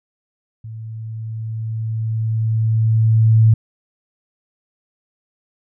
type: tone with level ramp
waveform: sine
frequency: 111.3 Hz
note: A2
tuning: 20 cents sharp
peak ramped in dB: -29 to -7 dBFS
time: 0.64-3.54 s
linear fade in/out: 5 ms
effects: none